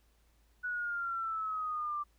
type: exponential sweep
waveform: sine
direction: down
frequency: 1480 to 1174.7 Hz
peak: -33 dBFS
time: 0.63-2.04 s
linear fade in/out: 20 ms
effects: added 55 Hz sine -66 dBFS peak until 2.18 s + pink hiss -73 dBFS RMS until 2.18 s